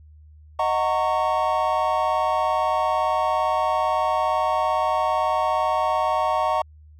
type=chord; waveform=triangle; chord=D# minor seventh; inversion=none; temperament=equal with one note detuned; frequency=622.3 / 740 / 916.8 / 1108.7 Hz; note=D#5 / F#5 / A#5 / C#6; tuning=0 / 0 / -29 / 0 cents; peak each=-23 dBFS; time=0.59-6.62 s; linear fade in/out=5 ms; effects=added 76 Hz sine -45 dBFS peak until 6.99 s